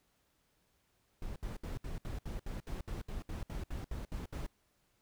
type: noise bursts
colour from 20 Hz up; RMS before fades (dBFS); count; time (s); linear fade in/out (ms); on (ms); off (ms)
brown; -40; 16; 1.22-4.465; 2; 140; 67
effects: pink hiss -75 dBFS RMS until 5.01 s